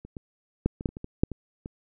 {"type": "clicks", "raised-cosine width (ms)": 3, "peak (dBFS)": [-29, -24, -9, -22, -10, -29, -24, -22, -7, -21, -23], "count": 11, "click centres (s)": [0.05, 0.168, 0.66, 0.809, 0.858, 0.89, 0.969, 1.044, 1.235, 1.317, 1.659], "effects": []}